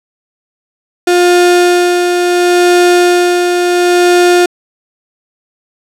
35% pulse tone with tremolo, 354.1 Hz, F4, 24 cents sharp, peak -3 dBFS, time 1.07-4.46 s, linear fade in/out 5 ms, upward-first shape sine, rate 0.71 Hz, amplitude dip 40%, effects low-pass 11000 Hz 12 dB/octave

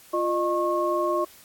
sine tone cluster, 348.5 / 611 / 1089 Hz, F4 / D#5 / C#6, -4 / -32 / -31 cents, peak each -26 dBFS, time 0.13-1.25 s, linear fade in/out 10 ms, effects white hiss -51 dBFS RMS until 1.44 s + AAC 64 kbps

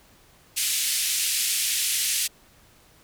white band-pass noise, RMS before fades -25 dBFS, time 0.56-2.28 s, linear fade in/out 20 ms, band 2200 to 12000 Hz, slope 24 dB/octave, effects pink hiss -56 dBFS RMS until 3.03 s

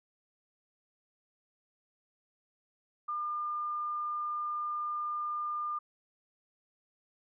sine tone, 1204 Hz, D6, 43 cents sharp, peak -32 dBFS, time 3.08-5.79 s, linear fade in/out 10 ms, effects none

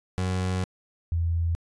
30% pulse / sine tone pair in turn, 92.5 / 83.91 Hz, F#2 / E2, 0 / +31 cents, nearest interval major second, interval 169 cents, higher first, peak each -22 dBFS, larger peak neither, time 0.18-0.64 / 1.12-1.55 s, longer first, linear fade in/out 0 ms, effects resampled to 22050 Hz

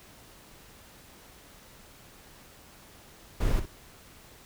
brown noise with echo, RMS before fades -24 dBFS, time 3.4-3.6 s, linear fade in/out 10 ms, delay 59 ms, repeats 1, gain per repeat -10 dB, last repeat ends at 3.659 s, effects pink hiss -53 dBFS RMS until 4.45 s

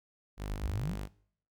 sawtooth tone, 50.5 Hz, G#1, 48 cents flat, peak -32 dBFS, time 0.37-1.09 s, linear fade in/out 50 ms
sine exponential sweep, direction up, 33.49 to 225.4 Hz, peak -33 dBFS, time 0.48-0.97 s, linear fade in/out 50 ms
effects noise-tail reverb RT60 0.6 s tail -21 dB re dry

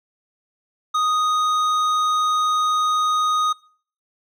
triangle tone with hard clipping, 1244 Hz, D#6, 1 cent flat, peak -19 dBFS, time 0.94-3.53 s, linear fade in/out 10 ms, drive 13 dB, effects noise-tail reverb RT60 0.5 s tail -23 dB re dry

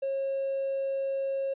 triangle tone with hard clipping, 543 Hz, C#5, 36 cents flat, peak -28 dBFS, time 0.02-1.54 s, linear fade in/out 10 ms, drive 4 dB, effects resampled to 8000 Hz

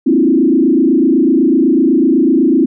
sine tone with frequency modulation, 293.7 Hz, D4, in tune, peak -7 dBFS, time 0.06-2.66 s, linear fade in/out 10 ms, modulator 28 Hz, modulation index 2, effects none

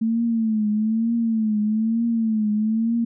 sine tone with vibrato, 221.5 Hz, A3, 12 cents sharp, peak -18 dBFS, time 0.01-3.05 s, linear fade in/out 10 ms, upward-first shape triangle, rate 1.1 Hz, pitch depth 100 cents each way, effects none

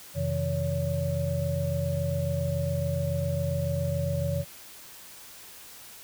sine tone cluster, 89 / 132.6 / 159.8 / 564 Hz, F2 / C3 / D#3 / C#5, +33 / +23 / +47 / +30 cents, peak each -31 dBFS, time 0.14-4.45 s, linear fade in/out 50 ms, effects white hiss -47 dBFS RMS until 6.03 s

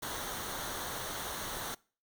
pink noise with comb filter, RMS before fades -39 dBFS, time 0.02-1.75 s, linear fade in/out 10 ms, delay 0.4 ms, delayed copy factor -0.6, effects noise-tail reverb RT60 0.4 s tail -24 dB re dry

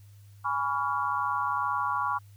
sine chord, C# dominant seventh, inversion second, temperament equal with one note detuned, 830.6 / 987.8 / 1130.1 / 1396.9 Hz, G#5 / B5 / C#6 / E#6, 0 / 0 / +33 / 0 cents, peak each -34 / -31 / -29 / -34 dBFS, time 0.44-2.19 s, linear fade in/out 20 ms, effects added 101 Hz sine -49 dBFS peak until 2.36 s + white hiss -65 dBFS RMS until 2.36 s

